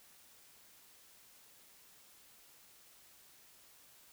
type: silence
effects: white hiss -62 dBFS RMS until 4.12 s